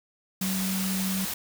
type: tone in noise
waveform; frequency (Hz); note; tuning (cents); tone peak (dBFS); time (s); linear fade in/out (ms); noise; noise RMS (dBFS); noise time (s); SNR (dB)
sine; 190; F#3; +46; -27; 0.41-1.25; 5; white; -32; 0.41-1.34; +2
effects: none